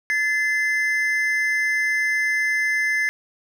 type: tone pair together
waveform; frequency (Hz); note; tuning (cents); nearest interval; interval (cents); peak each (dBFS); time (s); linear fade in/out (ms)
triangle; 1733.9 / 2062; A6 / C7; -26 / -26; minor third; 300; -20; 0.1-3.09; 0
effects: none